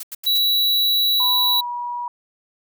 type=noise bursts; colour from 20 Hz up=blue; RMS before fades=-31 dBFS; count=4; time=0-0.383 s; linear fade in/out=5 ms; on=32 ms; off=85 ms
type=tone; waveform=square; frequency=3922 Hz; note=B7; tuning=13 cents flat; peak=-16 dBFS; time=0.26-1.61 s; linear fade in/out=10 ms
type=tone with pitch glide; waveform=sine; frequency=987.8 to 965.8 Hz; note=B5 to B5; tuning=0 to -39 cents; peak=-24 dBFS; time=1.2-2.08 s; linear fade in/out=2 ms; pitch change=-39 cents; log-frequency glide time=1.4-1.66 s
effects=none